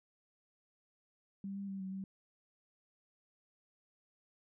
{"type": "tone with pitch steps", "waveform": "sine", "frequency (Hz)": [196.5, 198.5, 194.4, 189.5, 192.8], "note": ["G3", "G3", "G3", "F#3", "G3"], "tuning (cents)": [4, 22, -14, 42, -28], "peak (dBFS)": -39, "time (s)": [1.44, 2.04], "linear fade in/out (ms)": 2, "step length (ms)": 120, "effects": []}